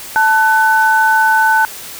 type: tone pair together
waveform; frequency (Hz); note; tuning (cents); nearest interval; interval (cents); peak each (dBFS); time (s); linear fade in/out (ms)
sine; 880.1 / 1500; A5 / F#6; 0 / +23; major sixth; 923; -11; 0.16-1.65; 0
effects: white hiss -30 dBFS RMS until 1.99 s